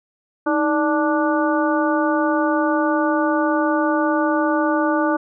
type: harmonic tone with a mistuned harmonic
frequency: 293.9 Hz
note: D4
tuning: 1 cent sharp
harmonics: 1 / 2 / 3 / 4 / 5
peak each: -19 / -22 / -24 / -25 / -26 dBFS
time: 0.46-5.17 s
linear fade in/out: 10 ms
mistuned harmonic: 1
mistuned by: +110 cents
effects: none